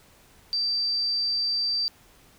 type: tone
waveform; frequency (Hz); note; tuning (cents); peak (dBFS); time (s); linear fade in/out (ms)
sine; 4671; D8; -10; -23; 0.53-1.88; 0
effects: pink hiss -56 dBFS RMS until 2.38 s